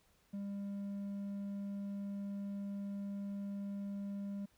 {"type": "tone with hard clipping", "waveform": "sine", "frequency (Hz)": 200, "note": "G3", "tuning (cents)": 35, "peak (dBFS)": -40, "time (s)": [0.33, 4.46], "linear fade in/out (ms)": 10, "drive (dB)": 3, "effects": ["pink hiss -72 dBFS RMS until 4.57 s"]}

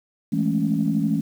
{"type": "chord", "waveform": "sine", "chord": "A major seventh", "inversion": "second", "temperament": "equal", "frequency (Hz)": [164.81, 207.7, 220, 277.2], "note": ["E3", "G#3", "A3", "C#4"], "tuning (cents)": [0, 0, 0, 0], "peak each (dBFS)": -24, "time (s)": [0.32, 1.21], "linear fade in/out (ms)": 10, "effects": ["tanh soft clip ceiling -9 dBFS", "8-bit"]}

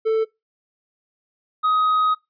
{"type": "tone pair in turn", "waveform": "triangle", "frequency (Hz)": [442.6, 1258], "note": ["A4", "D#6"], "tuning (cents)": [10, 19], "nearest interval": "octave + tritone", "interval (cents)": 1809, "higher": "second", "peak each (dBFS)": -14, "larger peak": "neither", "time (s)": [[0.05, 0.25], [1.63, 2.15]], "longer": "second", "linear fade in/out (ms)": 20, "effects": ["noise-tail reverb RT60 0.2 s tail -22 dB re dry", "resampled to 11025 Hz"]}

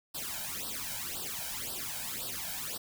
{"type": "noise with flanger", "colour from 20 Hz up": "white", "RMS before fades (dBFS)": -38, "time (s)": [0.14, 2.78], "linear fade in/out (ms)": 10, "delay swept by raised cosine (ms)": [0.22, 1.32], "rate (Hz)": 1.9, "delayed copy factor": 0.9, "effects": []}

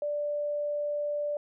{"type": "tone", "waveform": "sine", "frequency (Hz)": 587.3, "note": "D5", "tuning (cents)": 0, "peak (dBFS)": -28, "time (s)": [0.02, 1.37], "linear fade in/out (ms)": 2, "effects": []}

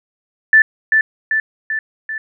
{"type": "tone with echo", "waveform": "sine", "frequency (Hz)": 1760, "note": "A6", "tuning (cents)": 0, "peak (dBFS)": -5, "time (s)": [0.53, 0.62], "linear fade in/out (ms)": 2, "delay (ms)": 390, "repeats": 4, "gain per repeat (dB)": -4, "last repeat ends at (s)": 2.18, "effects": []}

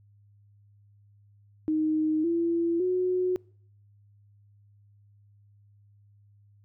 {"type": "tone with pitch steps", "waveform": "sine", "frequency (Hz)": [311.1, 337.3, 365.7], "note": ["D#4", "E4", "F#4"], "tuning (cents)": [0, 40, -20], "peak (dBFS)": -23, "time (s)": [1.68, 3.36], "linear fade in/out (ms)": 0, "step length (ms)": 560, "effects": ["noise-tail reverb RT60 0.6 s tail -26 dB re dry", "added 102 Hz sine -56 dBFS peak until 6.64 s"]}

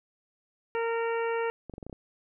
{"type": "harmonic tone", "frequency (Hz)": 460.5, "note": "A#4", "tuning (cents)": -21, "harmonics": [1, 2, 3, 4, 5, 6], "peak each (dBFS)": [-28, -34, -38, -40, -42, -44], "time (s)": [0.75, 1.5], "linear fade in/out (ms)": 0}
{"type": "clicks", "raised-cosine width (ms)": 2, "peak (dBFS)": -27, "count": 7, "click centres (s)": [1.697, 1.738, 1.781, 1.828, 1.866, 1.897, 1.928]}
{"effects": []}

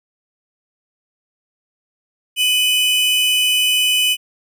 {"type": "tone pair together", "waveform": "45% pulse", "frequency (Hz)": [2509, 2986], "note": ["D#7", "F#7"], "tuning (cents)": [14, 15], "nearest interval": "minor third", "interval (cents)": 301, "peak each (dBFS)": [-20, -14], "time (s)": [2.36, 4.17], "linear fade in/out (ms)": 50, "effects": []}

